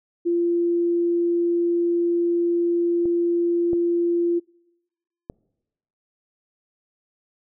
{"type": "tone", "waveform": "sine", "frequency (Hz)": 343.9, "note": "F4", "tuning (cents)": -27, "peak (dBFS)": -18, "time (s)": [0.25, 4.4], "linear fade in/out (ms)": 20}
{"type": "clicks", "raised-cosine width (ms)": 2, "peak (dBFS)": [-23, -18, -18], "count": 3, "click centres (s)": [3.056, 3.732, 5.299]}
{"effects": ["noise-tail reverb RT60 1.0 s tail -26 dB re dry"]}